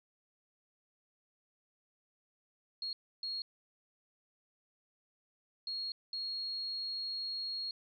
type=tone bursts at uneven times; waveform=sine; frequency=4293 Hz; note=C8; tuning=44 cents sharp; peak=-36 dBFS; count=4; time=2.82-2.93 / 3.23-3.42 / 5.67-5.92 / 6.13-7.71 s; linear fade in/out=2 ms; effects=none